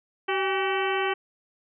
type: harmonic tone with a mistuned harmonic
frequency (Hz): 382.1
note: G4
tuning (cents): -44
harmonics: 1 / 2 / 3 / 4 / 5 / 6 / 7 / 8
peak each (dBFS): -27 / -30 / -32 / -33 / -34 / -35 / -35 / -36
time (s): 0.28-1.14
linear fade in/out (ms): 10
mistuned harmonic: 2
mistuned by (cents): +75
effects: none